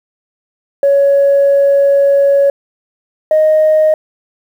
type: tone pair in turn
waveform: sine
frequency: 559 / 621.6 Hz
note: C#5 / D#5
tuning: +14 / -2 cents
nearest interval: major second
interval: 184 cents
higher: second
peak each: -5 dBFS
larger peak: neither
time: 0.83-2.5 / 3.31-3.94 s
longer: first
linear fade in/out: 2 ms
effects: tanh soft clip ceiling -3 dBFS + 7-bit